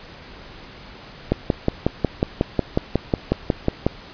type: click train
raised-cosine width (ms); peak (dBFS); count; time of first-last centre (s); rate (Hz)
2; -3; 15; 1.32-3.865; 5.5
effects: pink hiss -41 dBFS RMS until 4.13 s + resampled to 11025 Hz